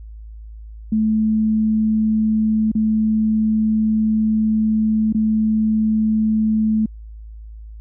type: tone with dropouts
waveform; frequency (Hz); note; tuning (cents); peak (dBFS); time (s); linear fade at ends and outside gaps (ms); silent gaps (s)
sine; 217.7; A3; -18; -14; 0.92-6.86; 5; 2.717-2.751 / 5.126-5.146
effects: added 54 Hz sine -33 dBFS peak until 7.8 s